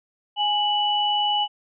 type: tone pair together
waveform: sine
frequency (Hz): 830.6 / 2960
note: G#5 / F#7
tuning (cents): 0 / 0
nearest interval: octave + minor seventh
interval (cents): 2200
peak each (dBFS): -22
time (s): 0.36-1.48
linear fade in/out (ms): 50
effects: none